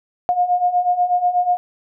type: beating tone pair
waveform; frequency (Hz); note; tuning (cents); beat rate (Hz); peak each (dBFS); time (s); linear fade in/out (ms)
sine; 710 / 718.2; F5 / F5; +28 / +48; 8.2; -20 / -16; 0.29-1.57; 0
effects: none